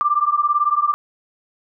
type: beating tone pair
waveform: sine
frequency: 1174.7 / 1192.7 Hz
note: D6 / D6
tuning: 0 / +26 cents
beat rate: 18 Hz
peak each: -18 dBFS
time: 0.01-0.94 s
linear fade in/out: 0 ms
effects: none